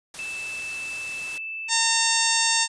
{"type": "noise", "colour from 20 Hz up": "white", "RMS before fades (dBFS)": -38, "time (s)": [0.14, 1.38], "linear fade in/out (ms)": 2}
{"type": "tone", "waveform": "sine", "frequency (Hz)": 2637, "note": "E7", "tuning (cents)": 0, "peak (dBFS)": -30, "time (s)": [0.19, 1.69], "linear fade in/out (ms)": 0}
{"type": "harmonic tone", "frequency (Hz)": 910, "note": "A#5", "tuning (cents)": -42, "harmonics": [1, 2, 3, 4, 5, 6, 7, 8, 9], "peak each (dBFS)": [-28, -28, -28, -28, -28, -28, -28, -28, -28], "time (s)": [1.68, 2.68], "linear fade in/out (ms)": 50}
{"effects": ["resampled to 22050 Hz"]}